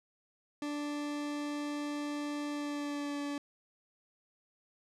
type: tone with pitch glide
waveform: 40% pulse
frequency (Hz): 292.9 to 287.4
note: D4 to D4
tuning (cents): -5 to -37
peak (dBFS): -34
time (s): 0.62-3.38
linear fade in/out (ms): 2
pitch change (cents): -32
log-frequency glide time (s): 2.5-3.21
effects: low-pass 8000 Hz 12 dB/octave